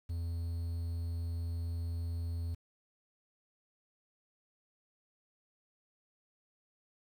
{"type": "tone with quantisation", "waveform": "triangle", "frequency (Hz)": 84.4, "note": "E2", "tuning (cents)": 41, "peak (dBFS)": -32, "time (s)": [0.09, 2.55], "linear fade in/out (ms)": 10, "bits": 10, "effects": []}